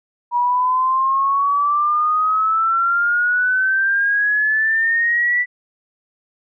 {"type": "exponential sweep", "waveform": "sine", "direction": "up", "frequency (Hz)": [959, 1975.5], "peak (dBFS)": -14, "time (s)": [0.31, 5.46], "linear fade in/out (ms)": 50, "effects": []}